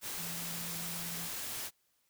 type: tone in noise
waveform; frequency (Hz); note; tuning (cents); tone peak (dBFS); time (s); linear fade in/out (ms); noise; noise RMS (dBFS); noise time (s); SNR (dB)
sine; 170; F3; -46; -45; 0.16-1.3; 50; white; -40; 0.01-1.71; -8
effects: white hiss -75 dBFS RMS until 2.09 s